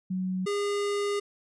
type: tone pair in turn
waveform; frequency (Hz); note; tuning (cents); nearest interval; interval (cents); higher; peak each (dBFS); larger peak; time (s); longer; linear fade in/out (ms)
sine / square; 185.8 / 407.1; F#3 / G#4; +7 / -35; octave + major second; 1358; second; -27; neither; 0.1-0.46 / 0.46-1.2; second; 10
effects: resampled to 22050 Hz